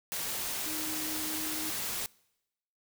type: tone in noise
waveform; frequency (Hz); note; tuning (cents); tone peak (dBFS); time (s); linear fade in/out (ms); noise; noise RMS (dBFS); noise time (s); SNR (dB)
sine; 311.2; D#4; 0; -40; 0.66-1.7; 0; white; -35; 0.12-2.06; -8
effects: noise-tail reverb RT60 0.9 s tail -25 dB re dry